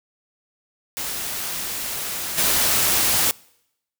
white noise with level steps, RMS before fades -28 / -19 dBFS, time 0.97-3.31 s, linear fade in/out 0 ms, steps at 2.37 s, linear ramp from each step 20 ms, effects noise-tail reverb RT60 0.8 s tail -25 dB re dry

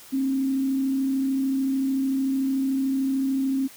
sine tone with frequency modulation, 268.3 Hz, C4, 44 cents sharp, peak -21 dBFS, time 0.12-3.68 s, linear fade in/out 20 ms, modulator 33.5 Hz, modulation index 0.25, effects white hiss -47 dBFS RMS until 3.76 s

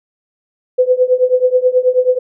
sine tone with tremolo, 505 Hz, B4, 39 cents sharp, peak -5 dBFS, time 0.78-2.19 s, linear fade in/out 10 ms, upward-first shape triangle, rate 9.3 Hz, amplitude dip 95%, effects none

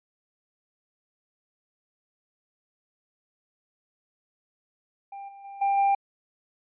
triangle tone with level steps, 794 Hz, G5, 22 cents sharp, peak -35 / -42 / -37 / -19 / -17 dBFS, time 5.12-5.95 s, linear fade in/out 5 ms, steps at 5.28 / 5.44 / 5.61 / 5.77 s, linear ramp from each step 10 ms, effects resampled to 8000 Hz

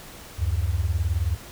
sine beating tone pair, 73.42 / 92.42 Hz, D2 / F#2, 0 / -1 cents, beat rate 19 Hz, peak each -24 dBFS, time 0.38-1.37 s, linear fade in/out 20 ms, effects pink hiss -43 dBFS RMS until 1.51 s

